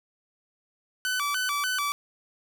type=tone with vibrato; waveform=sawtooth; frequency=1318.5 Hz; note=E6; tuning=in tune; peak=-22 dBFS; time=1.05-1.92 s; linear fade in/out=0 ms; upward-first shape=square; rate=3.4 Hz; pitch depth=230 cents each way; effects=none